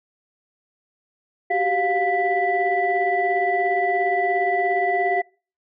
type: tone cluster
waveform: sine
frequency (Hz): 377.2 / 394.3 / 705 / 1979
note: F#4 / G4 / F5 / B6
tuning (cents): +33 / +10 / +16 / +3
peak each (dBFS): -27 / -26 / -20 / -25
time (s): 1.5-5.22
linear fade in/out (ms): 10
effects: noise-tail reverb RT60 0.4 s tail -26 dB re dry + tanh soft clip ceiling -8 dBFS